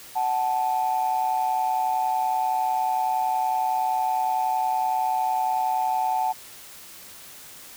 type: tone pair together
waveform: sine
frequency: 744.2 / 875 Hz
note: F#5 / A5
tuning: +10 / -10 cents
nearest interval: minor third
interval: 280 cents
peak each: -23 dBFS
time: 0.15-6.33 s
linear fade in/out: 20 ms
effects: tanh soft clip ceiling -15 dBFS + white hiss -44 dBFS RMS until 7.76 s